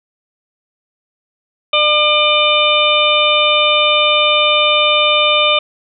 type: harmonic tone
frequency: 600 Hz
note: D5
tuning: 37 cents sharp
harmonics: 1 / 2 / 4 / 5 / 6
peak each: -16 / -16 / -16 / -16 / -16 dBFS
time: 1.73-5.59 s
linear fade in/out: 5 ms
effects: none